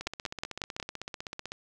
two click trains, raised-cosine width 0.2 ms, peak -14 / -20 dBFS, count 5 / 25, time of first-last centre 0.07-0.8 / 0.01-1.519 s, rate 5.48 / 15.9 Hz, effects none

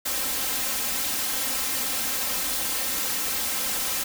white noise with comb filter, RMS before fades -27 dBFS, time 0.05-4.04 s, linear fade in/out 10 ms, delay 3.8 ms, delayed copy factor +0.85, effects none

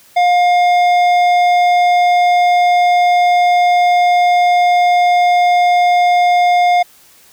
sine tone with tanh clipping, 710 Hz, F5, 28 cents sharp, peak -10 dBFS, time 0.16-6.83 s, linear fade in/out 10 ms, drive 12 dB, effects white hiss -46 dBFS RMS until 7.32 s

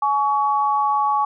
sine tone pair together, 844 / 1126.6 Hz, G#5 / C#6, +28 / +28 cents, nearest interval perfect fourth, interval 500 cents, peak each -19 dBFS, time 0.02-1.25 s, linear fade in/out 5 ms, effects none

